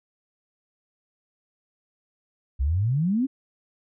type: exponential sweep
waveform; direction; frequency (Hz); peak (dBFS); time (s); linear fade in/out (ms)
sine; up; 61.74 to 280.7; -20; 2.59-3.27; 20
effects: none